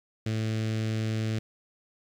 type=tone with notch filter; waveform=sawtooth; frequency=110 Hz; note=A2; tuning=in tune; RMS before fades=-29 dBFS; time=0.26-1.39 s; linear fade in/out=5 ms; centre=940 Hz; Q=0.71; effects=low-pass 6000 Hz 12 dB/octave + 10-bit